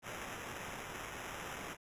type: noise with sample-and-hold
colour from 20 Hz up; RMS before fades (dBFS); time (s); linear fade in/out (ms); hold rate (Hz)
white; -45; 0.02-1.77; 50; 4410
effects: resampled to 32000 Hz